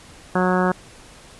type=harmonic tone; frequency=183 Hz; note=F#3; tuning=19 cents flat; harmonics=1 / 2 / 3 / 4 / 5 / 6 / 7 / 8 / 9; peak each=-20 / -23 / -25 / -26 / -27 / -28 / -28 / -29 / -30 dBFS; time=0.35-0.72 s; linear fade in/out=5 ms; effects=pink hiss -45 dBFS RMS until 1.39 s + resampled to 24000 Hz